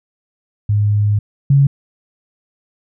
sine tone pair in turn, 103.83 / 139.32 Hz, G#2 / C#3, 0 / +9 cents, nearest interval perfect fourth, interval 509 cents, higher second, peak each -11 / -7 dBFS, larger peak second, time 0.69-1.19 / 1.5-1.67 s, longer first, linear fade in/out 5 ms, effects none

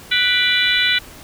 harmonic tone with a mistuned harmonic, 493.9 Hz, B4, in tune, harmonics 3 / 4 / 5 / 6 / 7 / 8, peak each -21 / -21 / -21 / -21 / -21 / -21 dBFS, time 0.11-0.99 s, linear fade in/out 10 ms, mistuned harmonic 5, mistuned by -72 cents, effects pink hiss -40 dBFS RMS until 1.23 s

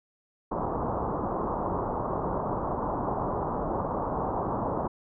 white low-pass noise, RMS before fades -30 dBFS, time 0.51-4.88 s, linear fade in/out 10 ms, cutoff 1100 Hz, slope 48 dB/octave, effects none

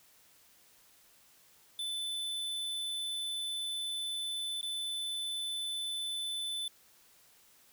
square tone with dropouts, 3512 Hz, A7, 4 cents flat, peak -35 dBFS, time 1.79-6.68 s, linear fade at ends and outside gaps 2 ms, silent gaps 4.612-4.629 s, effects white hiss -63 dBFS RMS until 7.72 s

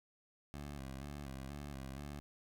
15% pulse tone with vibrato, 69.4 Hz, C#2, 3 cents sharp, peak -38 dBFS, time 0.54-2.2 s, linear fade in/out 0 ms, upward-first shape square, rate 2.1 Hz, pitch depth 68 cents each way, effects none

